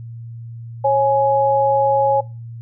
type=tone pair together; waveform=sine; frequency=546.6 / 836 Hz; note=C#5 / G#5; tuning=-24 / +11 cents; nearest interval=perfect fifth; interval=735 cents; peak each=-15 dBFS; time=0.84-2.21 s; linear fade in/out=10 ms; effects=noise-tail reverb RT60 0.3 s tail -22 dB re dry + added 116 Hz sine -30 dBFS peak until 2.61 s